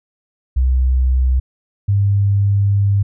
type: tone pair in turn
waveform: sine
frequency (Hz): 64 / 100.19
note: C2 / G2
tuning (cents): -38 / +38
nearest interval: minor sixth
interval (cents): 776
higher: second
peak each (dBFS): -11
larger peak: neither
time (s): 0.56-1.4 / 1.88-3.03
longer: second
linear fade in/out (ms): 10
effects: none